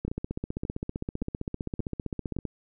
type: two click trains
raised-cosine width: 3 ms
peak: -18 / -19 dBFS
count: 38 / 5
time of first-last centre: 0.05-2.453 / 0.08-2.366 s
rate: 15.4 / 1.75 Hz
effects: none